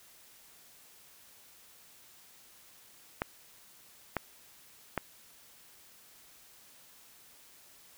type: clicks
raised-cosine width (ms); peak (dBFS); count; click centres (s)
0.5; -15; 3; 3.219 / 4.167 / 4.977
effects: white hiss -58 dBFS RMS until 7.97 s